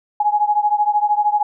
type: beating tone pair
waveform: sine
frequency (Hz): 831 / 844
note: G#5 / G#5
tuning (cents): +1 / +28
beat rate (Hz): 13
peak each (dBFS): -16 / -18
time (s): 0.2-1.43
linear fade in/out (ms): 5
effects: none